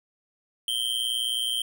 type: tone with amplitude modulation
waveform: square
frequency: 3136 Hz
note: G7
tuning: in tune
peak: -22 dBFS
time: 0.68-1.62 s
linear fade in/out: 2 ms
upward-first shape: sine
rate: 119 Hz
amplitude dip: 85%
effects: none